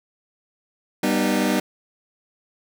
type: chord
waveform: sawtooth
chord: G augmented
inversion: none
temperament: just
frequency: 196 / 245 / 306.2 Hz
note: G3 / B3 / D#4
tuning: 0 / -14 / -28 cents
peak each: -19 dBFS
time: 1.03-1.6 s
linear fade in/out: 5 ms
effects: none